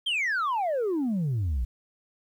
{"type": "exponential sweep", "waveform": "sine", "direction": "down", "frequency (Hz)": [3285, 55], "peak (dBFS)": -22, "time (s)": [0.06, 1.65], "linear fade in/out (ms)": 10, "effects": ["tanh soft clip ceiling -23 dBFS", "10-bit"]}